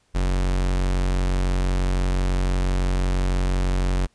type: tone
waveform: 45% pulse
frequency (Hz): 45.94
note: F#1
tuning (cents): -12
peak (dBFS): -19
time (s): 0.14-4.07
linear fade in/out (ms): 20
effects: pink hiss -64 dBFS RMS until 4.14 s + resampled to 22050 Hz